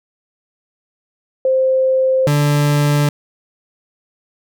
sine / 40% pulse tone pair in turn, 523.3 / 146.21 Hz, C5 / D3, 0 / -7 cents, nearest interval octave + minor seventh, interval 2207 cents, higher first, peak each -11 / -11 dBFS, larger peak neither, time 1.45-2.27 / 2.27-3.09 s, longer neither, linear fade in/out 2 ms, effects none

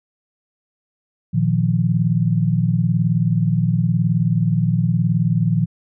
sine chord, Bb suspended fourth, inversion none, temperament equal, 116.54 / 155.56 / 174.61 Hz, Bb2 / Eb3 / F3, 0 / 0 / 0 cents, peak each -19 dBFS, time 1.33-5.66 s, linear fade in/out 20 ms, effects none

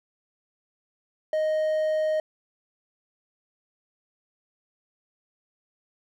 triangle tone, 622.3 Hz, D#5, in tune, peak -20 dBFS, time 1.33-2.2 s, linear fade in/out 2 ms, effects none

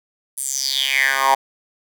10% pulse tone with high-pass filter sweep, 135.3 Hz, C#3, 42 cents flat, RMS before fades -19 dBFS, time 0.37-1.35 s, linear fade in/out 10 ms, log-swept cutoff 9900 to 840 Hz, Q 6.2, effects none

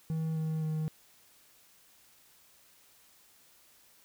triangle tone with pitch steps, 160 / 158.16 / 156.35 Hz, D#3 / D#3 / D#3, +49 / +29 / +9 cents, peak -28 dBFS, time 0.1-0.88 s, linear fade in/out 0 ms, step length 260 ms, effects white hiss -62 dBFS RMS until 4.04 s

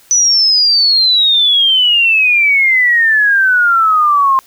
sine exponential sweep, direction down, 6000 to 1053 Hz, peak -7 dBFS, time 0.11-4.39 s, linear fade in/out 0 ms, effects white hiss -46 dBFS RMS until 4.46 s

